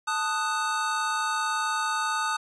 square chord, D# diminished, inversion second, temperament equal with one note detuned, 880 / 1244.5 / 1486 Hz, A5 / D#6 / F#6, 0 / 0 / +7 cents, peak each -31 / -29 / -32 dBFS, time 0.07-2.37 s, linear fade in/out 10 ms, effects resampled to 22050 Hz + 10-bit

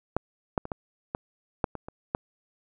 clicks, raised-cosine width 1 ms, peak -10 / -10 / -22 / -17 / -15 / -9 / -21 / -24 / -11 dBFS, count 9, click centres 0.166 / 0.578 / 0.654 / 0.718 / 1.149 / 1.642 / 1.753 / 1.885 / 2.149 s, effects none

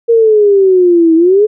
sine exponential two-way sweep, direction down then up, 469.3 to 320.7 to 436.3 Hz, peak -4 dBFS, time 0.08-1.47 s, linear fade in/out 20 ms, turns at 1.15 s, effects none

